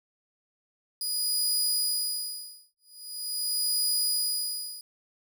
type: tone with tremolo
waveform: 20% pulse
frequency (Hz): 4926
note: D#8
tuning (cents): -18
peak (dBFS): -18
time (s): 1.01-4.81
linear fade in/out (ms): 2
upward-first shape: sine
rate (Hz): 0.43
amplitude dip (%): 100
effects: none